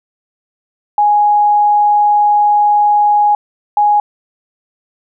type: tone pair in turn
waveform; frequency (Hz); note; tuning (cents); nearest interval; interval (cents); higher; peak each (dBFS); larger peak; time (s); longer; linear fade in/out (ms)
sine; 830.6 / 830.6; G#5 / G#5; 0 / 0; unison; 0; neither; -7; neither; 0.98-3.35 / 3.77-4; first; 2
effects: none